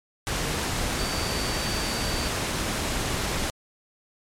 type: tone in noise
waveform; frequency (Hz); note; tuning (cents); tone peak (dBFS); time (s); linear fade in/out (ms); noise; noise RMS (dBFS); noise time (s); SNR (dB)
sine; 4598; D8; -37; -34; 0.99-2.28; 0; pink; -27; 0.27-3.5; -10
effects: low-pass 10000 Hz 12 dB/octave + MP3 96 kbps